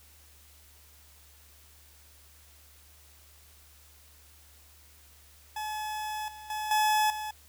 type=tone with level steps; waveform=40% pulse; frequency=855 Hz; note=A5; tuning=50 cents flat; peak=-32 / -43 / -31 / -22 / -33 dBFS; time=5.56-7.31 s; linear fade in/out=5 ms; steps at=6.28 / 6.5 / 6.71 / 7.1 s; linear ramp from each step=2 ms; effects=added 73 Hz sine -58 dBFS peak until 7.48 s + white hiss -58 dBFS RMS until 7.48 s